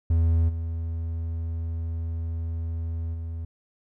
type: tone with level steps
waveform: triangle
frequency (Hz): 82.41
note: E2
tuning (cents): 0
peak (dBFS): -16 / -25 / -28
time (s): 0.1-3.45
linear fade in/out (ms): 5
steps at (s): 0.48 / 3.13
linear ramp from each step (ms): 20
effects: none